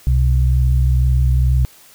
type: tone pair together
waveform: sine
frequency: 65.2 / 127.35 Hz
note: C2 / C3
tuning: -5 / -46 cents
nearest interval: octave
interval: 1159 cents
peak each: -12 / -17 dBFS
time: 0.07-1.65 s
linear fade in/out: 0 ms
effects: white hiss -46 dBFS RMS until 1.94 s